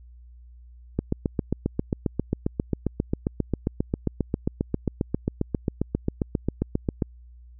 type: click train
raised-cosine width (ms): 3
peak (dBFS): -10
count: 46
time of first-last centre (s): 0.99-7.022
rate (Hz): 7.46
effects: added 60 Hz sine -45 dBFS peak until 7.59 s